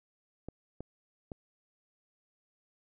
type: clicks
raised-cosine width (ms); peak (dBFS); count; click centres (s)
2; -27; 3; 0.486 / 0.806 / 1.318
effects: none